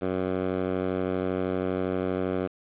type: tone with band-pass filter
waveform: 10% pulse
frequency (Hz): 92.6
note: F#2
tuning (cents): +2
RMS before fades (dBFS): -28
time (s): 0.01-2.48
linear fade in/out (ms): 20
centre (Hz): 450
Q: 0.65
effects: resampled to 8000 Hz + 8-bit

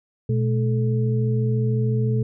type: tone cluster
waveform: sine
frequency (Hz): 121.8 / 215.7 / 433.7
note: B2 / A3 / A4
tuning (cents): -24 / -34 / -25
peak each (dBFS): -19 / -27 / -28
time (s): 0.29-2.23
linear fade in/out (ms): 5
effects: none

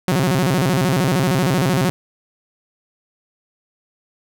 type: tone with vibrato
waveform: sawtooth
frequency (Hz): 156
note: D#3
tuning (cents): +5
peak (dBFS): -11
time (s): 0.08-1.9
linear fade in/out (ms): 0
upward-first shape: square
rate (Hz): 13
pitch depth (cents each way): 280
effects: none

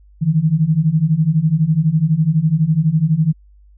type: beating tone pair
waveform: sine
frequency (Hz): 151 / 163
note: D3 / E3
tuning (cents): +48 / -19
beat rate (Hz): 12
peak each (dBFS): -16 / -14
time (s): 0.21-3.33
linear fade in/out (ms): 20
effects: added 50 Hz sine -44 dBFS peak until 3.77 s

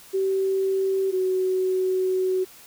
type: tone pair in turn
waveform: sine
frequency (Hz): 384.6 / 373.2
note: G4 / F#4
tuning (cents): -33 / +15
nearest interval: minor second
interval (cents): 52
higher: first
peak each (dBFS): -20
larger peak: neither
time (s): 0.13-1.12 / 1.12-2.45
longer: second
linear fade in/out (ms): 20
effects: white hiss -48 dBFS RMS until 2.66 s

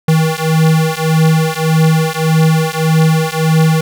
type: beating tone pair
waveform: square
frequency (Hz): 158.6 / 160.3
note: D#3 / E3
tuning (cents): +33 / -48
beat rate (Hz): 1.7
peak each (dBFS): -13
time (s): 0.08-3.81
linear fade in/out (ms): 5
effects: none

